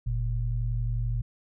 sine tone pair together, 45.2 / 116.7 Hz, F#1 / A#2, -40 / +2 cents, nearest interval octave + major third, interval 1642 cents, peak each -28 dBFS, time 0.06-1.22 s, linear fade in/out 10 ms, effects none

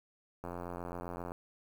click train, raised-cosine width 1 ms, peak -27 dBFS, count 78, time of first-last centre 0.44-1.319 s, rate 87.6 Hz, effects 9-bit

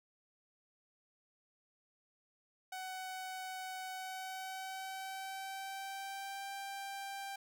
sawtooth tone with pitch glide, 749 to 788.1 Hz, F#5 to G5, +21 to +9 cents, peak -38 dBFS, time 2.72-7.36 s, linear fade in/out 5 ms, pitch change +88 cents, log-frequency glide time 3.87-6.49 s, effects none

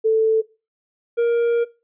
sine / triangle tone pair in turn, 442 / 469.5 Hz, A4 / A#4, +8 / +12 cents, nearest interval minor second, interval 104 cents, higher second, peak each -13 dBFS, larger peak neither, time 0.04-0.42 / 1.17-1.65 s, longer second, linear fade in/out 20 ms, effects noise-tail reverb RT60 0.3 s tail -20 dB re dry + resampled to 8000 Hz

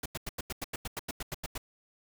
pink noise bursts, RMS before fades -36 dBFS, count 14, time 0.03-1.579 s, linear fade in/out 5 ms, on 28 ms, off 89 ms, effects none

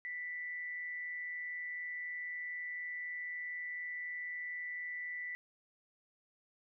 sine tone with amplitude modulation, 1975.5 Hz, B6, in tune, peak -37 dBFS, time 0.05-5.35 s, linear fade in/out 0 ms, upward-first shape sine, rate 164 Hz, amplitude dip 40%, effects none

